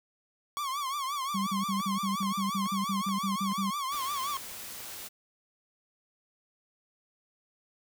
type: tone with vibrato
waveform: 45% pulse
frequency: 1108.7 Hz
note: C#6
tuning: in tune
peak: -31 dBFS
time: 0.57-4.37 s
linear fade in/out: 0 ms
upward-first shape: triangle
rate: 5.7 Hz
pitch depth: 140 cents each way
type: tone bursts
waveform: sine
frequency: 196 Hz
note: G3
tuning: in tune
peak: -29 dBFS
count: 14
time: 1.34-3.706 s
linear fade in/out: 10 ms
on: 130 ms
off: 42 ms
type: click train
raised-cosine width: 0.5 ms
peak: -33 dBFS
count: 8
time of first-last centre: 1.8-4.804 s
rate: 2.33 Hz
type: noise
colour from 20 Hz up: white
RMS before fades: -42 dBFS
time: 3.91-5.09 s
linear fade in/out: 20 ms
effects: none